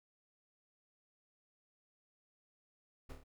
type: noise with echo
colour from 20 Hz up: brown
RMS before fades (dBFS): -45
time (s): 3.09-3.13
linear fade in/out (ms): 10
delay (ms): 27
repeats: 4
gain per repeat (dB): -4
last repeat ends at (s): 3.238
effects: none